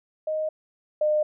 sine tone pair in turn, 622.3 / 607 Hz, D#5 / D#5, 0 / -43 cents, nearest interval unison, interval 43 cents, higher first, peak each -24 / -19 dBFS, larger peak second, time 0.27-0.49 / 1.01-1.23 s, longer neither, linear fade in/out 5 ms, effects none

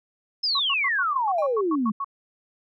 sine exponential sweep, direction down, 5280 to 203.8 Hz, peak -21 dBFS, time 0.43-1.92 s, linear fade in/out 10 ms
sine tone bursts, 1108.7 Hz, C#6, in tune, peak -25 dBFS, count 11, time 0.55-2.045 s, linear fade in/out 5 ms, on 45 ms, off 100 ms
triangle tone with exponential decay, 802 Hz, G5, 39 cents sharp, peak -23 dBFS, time 1.38-1.64 s, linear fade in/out 5 ms, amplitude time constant 55 ms
effects none

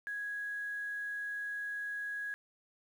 sine tone with quantisation, 1661.2 Hz, G#6, in tune, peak -36 dBFS, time 0.07-2.34 s, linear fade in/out 0 ms, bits 10, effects none

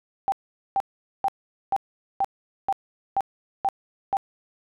sine tone bursts, 784 Hz, G5, in tune, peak -19 dBFS, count 9, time 0.28-4.169 s, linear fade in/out 0 ms, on 41 ms, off 440 ms, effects none

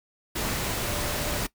sine tone in noise, 588 Hz, D5, 2 cents sharp, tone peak -36 dBFS, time 0.84-1.38 s, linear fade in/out 10 ms, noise pink, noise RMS -29 dBFS, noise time 0.35-1.47 s, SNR -10 dB, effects noise-tail reverb RT60 0.1 s tail -19 dB re dry

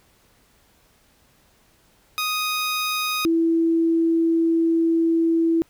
15% pulse / sine tone pair in turn, 1246 / 330 Hz, D#6 / E4, +2 / +2 cents, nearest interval octave + major seventh, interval 2300 cents, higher first, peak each -16 dBFS, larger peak neither, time 2.18-3.25 / 3.25-5.62 s, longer second, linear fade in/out 0 ms, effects pink hiss -59 dBFS RMS until 5.69 s

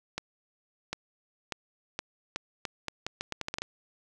accelerating click train, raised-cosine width 0.2 ms, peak -15 dBFS, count 15, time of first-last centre 0.18-3.62 s, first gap 750 ms, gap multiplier 0.79, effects none

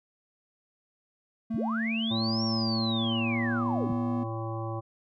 triangle tone with pitch glide, 224.5 to 243.4 Hz, A3 to B3, +35 to -25 cents, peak -26 dBFS, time 1.5-4.24 s, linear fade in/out 10 ms, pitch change +140 cents, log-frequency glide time 2.79-3.78 s
sine linear two-way sweep, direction up then down, 72.4 to 5588 to 72.4 Hz, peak -31 dBFS, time 1.54-3.93 s, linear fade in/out 5 ms, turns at 2.44 s
harmonic tone, 112.6 Hz, A2, 40 cents sharp, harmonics 1 / 3 / 5 / 7 / 9 / 10, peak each -33 / -38 / -40 / -41 / -43 / -43 dBFS, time 2.1-4.81 s, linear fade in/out 20 ms
effects none

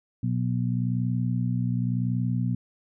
harmonic tone, 60.9 Hz, B1, 24 cents flat, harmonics 2 / 3 / 4, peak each -25 / -29 / -31 dBFS, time 0.23-2.55 s, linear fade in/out 5 ms, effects none

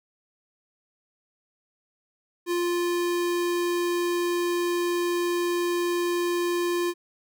square tone, 349.2 Hz, F4, in tune, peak -24 dBFS, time 2.46-6.94 s, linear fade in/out 50 ms, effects none

